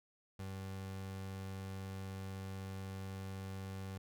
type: tone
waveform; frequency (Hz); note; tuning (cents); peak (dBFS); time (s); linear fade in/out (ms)
30% pulse; 96.1; G2; -34; -40; 0.39-3.98; 5
effects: none